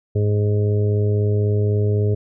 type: harmonic tone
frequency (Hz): 103.83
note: G#2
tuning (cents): 0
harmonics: 1 / 2 / 3 / 4 / 5 / 6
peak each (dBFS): -16 / -30 / -33 / -23 / -34 / -36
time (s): 0.15-2.15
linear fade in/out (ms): 10
effects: none